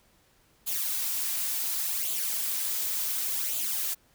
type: noise with flanger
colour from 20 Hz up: blue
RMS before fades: -30 dBFS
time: 0.66-3.95 s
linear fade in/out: 20 ms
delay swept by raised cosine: 0.27 to 5.57 ms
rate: 0.69 Hz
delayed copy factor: +0.6
effects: pink hiss -64 dBFS RMS until 4.14 s